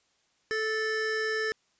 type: tone pair together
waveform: square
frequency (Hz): 437.1 / 1760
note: A4 / A6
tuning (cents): -11 / 0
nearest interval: 2 octaves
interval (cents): 2411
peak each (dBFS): -31 / -31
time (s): 0.51-1.52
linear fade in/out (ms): 0
effects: white hiss -70 dBFS RMS until 1.79 s + resampled to 16000 Hz